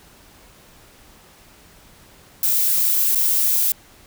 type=noise with dropouts; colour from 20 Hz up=violet; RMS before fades=-18 dBFS; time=2.43-3.72 s; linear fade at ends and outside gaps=2 ms; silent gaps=3.15-3.156 s; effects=pink hiss -49 dBFS RMS until 4.06 s